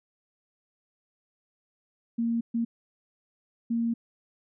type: tone bursts at uneven times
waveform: sine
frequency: 231.9 Hz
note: A#3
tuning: 9 cents flat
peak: -24 dBFS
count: 3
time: 2.18-2.41 / 2.54-2.65 / 3.7-3.94 s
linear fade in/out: 10 ms
effects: none